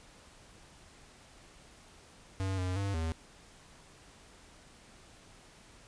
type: tone with pitch steps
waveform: square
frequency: 95.6 / 91.8 / 99 / 81 Hz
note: G2 / F#2 / G2 / E2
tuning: -43 / -13 / +18 / -30 cents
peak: -32 dBFS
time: 2.4-3.12 s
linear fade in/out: 0 ms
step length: 180 ms
effects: pink hiss -57 dBFS RMS until 5.87 s + resampled to 22050 Hz